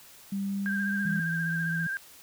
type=tone with pitch glide; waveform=sine; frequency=197.3 to 201 Hz; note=G3 to G3; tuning=+11 to +44 cents; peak=-28 dBFS; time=0.32-1.2 s; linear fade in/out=5 ms; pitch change=+33 cents; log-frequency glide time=0.43-1.09 s
type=tone with vibrato; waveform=sine; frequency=1588 Hz; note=G6; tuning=22 cents sharp; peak=-29 dBFS; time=0.66-1.97 s; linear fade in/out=0 ms; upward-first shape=triangle; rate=15 Hz; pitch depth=50 cents each way
type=tone; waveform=sine; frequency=164.81 Hz; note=E3; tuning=in tune; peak=-29 dBFS; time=1.05-1.87 s; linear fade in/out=5 ms
effects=tanh soft clip ceiling -15 dBFS + white hiss -52 dBFS RMS until 2.22 s